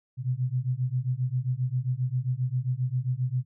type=beating tone pair; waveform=sine; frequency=123.2 / 130.7 Hz; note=B2 / C3; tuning=-4 / -1 cents; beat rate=7.5 Hz; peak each=-28 dBFS; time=0.17-3.45 s; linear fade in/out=50 ms; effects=none